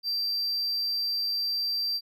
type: tone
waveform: triangle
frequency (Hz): 4699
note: D8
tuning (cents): 0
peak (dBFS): -25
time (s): 0.03-2.01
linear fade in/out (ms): 50
effects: none